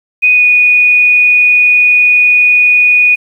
sine tone with pitch glide, 2489 to 2468 Hz, D#7 to D#7, 0 to -15 cents, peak -4 dBFS, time 0.22-3.16 s, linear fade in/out 20 ms, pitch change -15 cents, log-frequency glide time 0.33-0.44 s, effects 7-bit

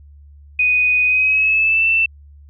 sine tone with pitch glide, 2489 to 2668 Hz, D#7 to E7, 0 to +20 cents, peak -12 dBFS, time 0.59-2.06 s, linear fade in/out 5 ms, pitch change +120 cents, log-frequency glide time 1.05-1.86 s, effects added 72 Hz sine -40 dBFS peak until 2.49 s

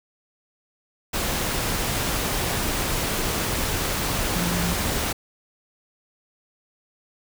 sine tone in noise, 173.9 Hz, F3, 7 cents flat, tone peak -25 dBFS, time 4.35-4.74 s, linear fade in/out 10 ms, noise pink, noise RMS -25 dBFS, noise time 1.13-5.13 s, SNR -3 dB, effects none

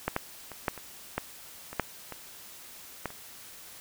clicks, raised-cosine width 0.5 ms, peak -12 / -12 / -26 / -11 / -26 / -13 / -24 / -10 / -23 / -16 / -30 dBFS, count 11, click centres 0.08 / 0.164 / 0.517 / 0.682 / 0.777 / 1.18 / 1.73 / 1.797 / 2.123 / 3.057 / 3.104 s, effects white hiss -48 dBFS RMS until 3.8 s

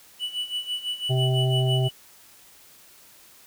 triangle tone with tremolo, 2960 Hz, F#7, in tune, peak -23 dBFS, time 0.19-1.91 s, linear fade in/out 50 ms, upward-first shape sine, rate 6 Hz, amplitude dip 80%
harmonic tone, 129 Hz, C3, 24 cents flat, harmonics 1 / 3 / 5 / 6, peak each -20 / -30 / -32 / -37 dBFS, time 1.09-1.89 s, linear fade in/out 20 ms
effects white hiss -52 dBFS RMS until 3.46 s

